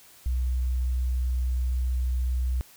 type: tone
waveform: sine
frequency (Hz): 62.7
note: B1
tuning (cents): +27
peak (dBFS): -23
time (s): 0.26-2.61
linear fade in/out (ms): 0
effects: white hiss -53 dBFS RMS until 2.76 s